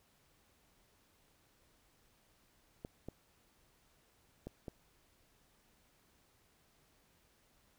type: clicks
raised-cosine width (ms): 2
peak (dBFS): -30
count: 4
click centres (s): 2.849 / 3.086 / 4.47 / 4.682
effects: pink hiss -71 dBFS RMS until 7.78 s